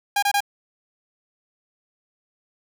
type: tone bursts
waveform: sawtooth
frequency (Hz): 810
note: G#5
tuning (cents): -43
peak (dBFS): -14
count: 3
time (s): 0.16-0.405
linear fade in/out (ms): 5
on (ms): 65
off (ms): 25
effects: none